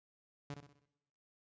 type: tone with echo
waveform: sawtooth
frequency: 143.4 Hz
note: D3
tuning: 41 cents flat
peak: -37 dBFS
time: 0.5-0.54 s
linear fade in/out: 2 ms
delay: 63 ms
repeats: 5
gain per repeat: -7 dB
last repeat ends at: 0.855 s
effects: noise-tail reverb RT60 0.9 s tail -19 dB re dry + resampled to 16000 Hz